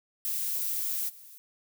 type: noise with level steps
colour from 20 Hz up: violet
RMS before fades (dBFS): -31 / -50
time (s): 0.25-1.38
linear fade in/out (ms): 0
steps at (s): 1.08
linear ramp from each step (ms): 20
effects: none